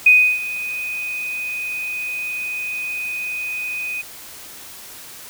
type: tone with ADSR envelope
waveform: sine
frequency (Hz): 2495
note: D#7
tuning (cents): +4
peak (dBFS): -6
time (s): 0.06-4.02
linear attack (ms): 6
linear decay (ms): 320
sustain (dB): -17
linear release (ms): 13
effects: white hiss -38 dBFS RMS until 5.29 s